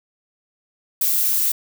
violet noise, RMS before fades -19 dBFS, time 1.01-1.52 s, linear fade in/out 5 ms, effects none

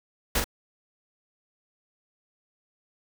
pink noise with echo, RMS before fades -24 dBFS, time 0.35-0.4 s, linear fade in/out 5 ms, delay 43 ms, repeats 1, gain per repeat -5 dB, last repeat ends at 0.443 s, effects none

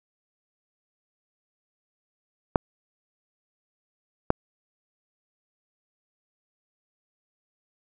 clicks, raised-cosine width 1 ms, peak -4 dBFS, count 2, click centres 2.558 / 4.304 s, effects none

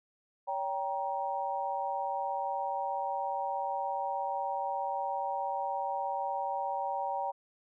sine chord, G diminished, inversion second, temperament just, 564.5 / 784 / 940.8 Hz, Db5 / G5 / Bb5, +31 / 0 / +16 cents, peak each -38 / -34 / -35 dBFS, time 0.47-7.32 s, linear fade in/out 20 ms, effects none

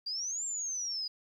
sine exponential two-way sweep, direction up then down, 4699 to 7459 to 4900 Hz, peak -33 dBFS, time 0.06-1.08 s, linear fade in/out 10 ms, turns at 0.45 s, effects 11-bit

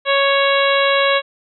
harmonic tone, 554.4 Hz, C#5, in tune, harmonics 1 / 2 / 3 / 4 / 5 / 6 / 7, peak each -16 / -19 / -21 / -22 / -23 / -24 / -24 dBFS, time 0.05-1.22 s, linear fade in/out 50 ms, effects none

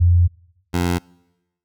sine / 15% pulse tone pair in turn, 87.31 / 87.92 Hz, F2 / F2, 0 / +12 cents, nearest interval unison, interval 12 cents, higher second, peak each -10 / -11 dBFS, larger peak first, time 0-0.28 / 0.73-0.99 s, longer first, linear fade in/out 20 ms, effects noise-tail reverb RT60 1.0 s tail -26 dB re dry

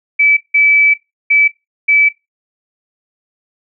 sine tone bursts at uneven times, 2303 Hz, D7, 34 cents flat, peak -7 dBFS, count 4, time 0.19-0.37 / 0.54-0.94 / 1.3-1.48 / 1.88-2.09 s, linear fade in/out 10 ms, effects noise-tail reverb RT60 0.2 s tail -17 dB re dry

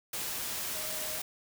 sine tone in noise, 622.3 Hz, D#5, in tune, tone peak -46 dBFS, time 0.75-1.19 s, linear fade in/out 5 ms, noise white, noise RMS -36 dBFS, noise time 0.13-1.22 s, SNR -13 dB, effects none

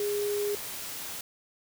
sine tone in noise, 411.6 Hz, G#4, 16 cents flat, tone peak -27 dBFS, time 0-0.55 s, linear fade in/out 2 ms, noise white, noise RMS -38 dBFS, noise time 0-1.21 s, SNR +8 dB, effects none

